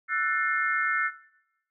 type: chord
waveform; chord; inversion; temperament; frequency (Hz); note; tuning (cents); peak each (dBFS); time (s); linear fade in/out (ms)
sine; F# half-diminished seventh; third; just; 1332 / 1480 / 1776 / 2131; E6 / F#6 / A6 / C7; +18 / 0 / +16 / +31; -30; 0.08-1.11; 50
effects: noise-tail reverb RT60 0.9 s tail -17 dB re dry